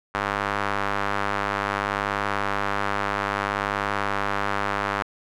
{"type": "tone with band-pass filter", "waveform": "square", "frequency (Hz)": 50.3, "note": "G1", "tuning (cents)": 45, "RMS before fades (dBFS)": -26, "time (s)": [0.14, 5.03], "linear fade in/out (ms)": 5, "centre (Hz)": 1300, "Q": 1.5, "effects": []}